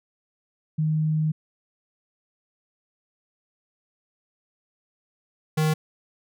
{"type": "tone pair in turn", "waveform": ["sine", "square"], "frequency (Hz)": [155.56, 155.56], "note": ["D#3", "D#3"], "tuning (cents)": [0, 0], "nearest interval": "unison", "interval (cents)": 0, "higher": "neither", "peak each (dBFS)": -20, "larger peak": "neither", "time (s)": [[0.78, 1.32], [5.57, 5.74]], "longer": "first", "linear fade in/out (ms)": 10, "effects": []}